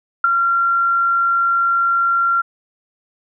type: tone with ADSR envelope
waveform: sine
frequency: 1375 Hz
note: F6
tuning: 27 cents flat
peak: -7 dBFS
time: 0.24-2.42 s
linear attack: 4 ms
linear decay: 13 ms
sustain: -6 dB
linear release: 15 ms
effects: none